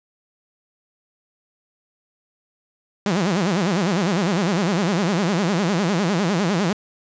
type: tone with vibrato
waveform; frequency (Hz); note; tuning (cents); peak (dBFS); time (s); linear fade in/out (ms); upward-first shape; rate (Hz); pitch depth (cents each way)
sawtooth; 185; F#3; 0; -14; 3.06-6.73; 2; sine; 9.9; 230
effects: resampled to 16000 Hz + 7-bit